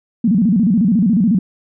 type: tone with vibrato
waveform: sine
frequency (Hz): 205.9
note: G#3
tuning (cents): -15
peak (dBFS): -10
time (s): 0.24-1.39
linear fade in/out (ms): 5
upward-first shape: square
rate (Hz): 14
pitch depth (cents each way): 210
effects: none